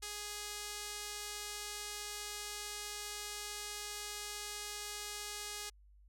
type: tone with band-pass filter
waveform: sawtooth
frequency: 415.3 Hz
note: G#4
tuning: in tune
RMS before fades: -44 dBFS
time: 0.02-5.7 s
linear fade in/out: 10 ms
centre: 7000 Hz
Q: 0.8
effects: added 50 Hz sine -59 dBFS peak until 6.08 s